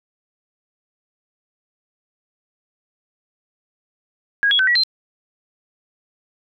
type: tone with pitch steps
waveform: sine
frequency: 1641 / 3339 / 1528 / 1930 / 4121 Hz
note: G#6 / G#7 / G6 / B6 / C8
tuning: -21 / +9 / -45 / -40 / -27 cents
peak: -13 dBFS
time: 4.43-4.835 s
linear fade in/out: 0 ms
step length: 81 ms
effects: none